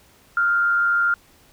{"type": "tone with frequency modulation", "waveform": "sine", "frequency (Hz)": 1396.9, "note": "F6", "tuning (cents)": 0, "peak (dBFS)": -16, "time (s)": [0.37, 1.14], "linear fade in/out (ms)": 2, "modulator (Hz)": 107, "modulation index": 0.39, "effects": ["pink hiss -54 dBFS RMS until 1.52 s"]}